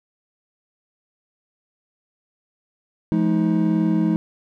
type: tone cluster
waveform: triangle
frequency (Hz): 172.5 / 213 / 316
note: F3 / G#3 / D#4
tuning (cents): -21 / +44 / +27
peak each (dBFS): -19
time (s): 3.12-4.16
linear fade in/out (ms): 0
effects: none